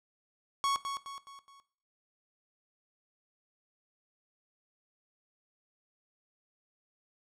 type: tone with echo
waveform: 45% pulse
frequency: 1108.7 Hz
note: C#6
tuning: in tune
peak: -27 dBFS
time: 0.64-0.76 s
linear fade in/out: 0 ms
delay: 210 ms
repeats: 4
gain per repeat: -7 dB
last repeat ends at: 1.6 s
effects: noise-tail reverb RT60 0.5 s tail -17 dB re dry + low-pass 9000 Hz 12 dB/octave